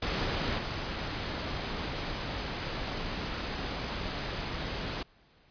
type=noise with level steps; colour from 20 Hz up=pink; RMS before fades=-31 / -35 dBFS; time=0.02-5.03 s; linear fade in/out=5 ms; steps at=0.58 s; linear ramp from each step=20 ms; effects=pink hiss -63 dBFS RMS until 5.5 s + resampled to 11025 Hz